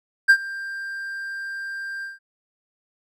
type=tone with ADSR envelope; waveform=triangle; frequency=1587 Hz; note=G6; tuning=21 cents sharp; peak=-6 dBFS; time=0.28-2.19 s; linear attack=20 ms; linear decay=68 ms; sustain=-21 dB; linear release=160 ms; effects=none